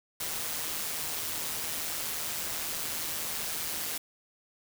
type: noise with amplitude modulation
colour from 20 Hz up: white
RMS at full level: -32 dBFS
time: 0.2-3.98 s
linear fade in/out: 5 ms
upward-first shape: sine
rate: 159 Hz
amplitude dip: 50%
effects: none